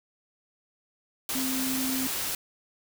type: tone in noise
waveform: sine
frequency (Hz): 261.6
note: C4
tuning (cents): 0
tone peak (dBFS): -29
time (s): 1.35-2.07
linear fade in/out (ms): 2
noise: white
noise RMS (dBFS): -31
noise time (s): 1.29-2.35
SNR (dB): -1
effects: none